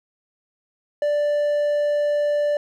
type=tone; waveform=triangle; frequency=587.3 Hz; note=D5; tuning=in tune; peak=-16 dBFS; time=1.02-2.57 s; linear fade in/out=2 ms; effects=none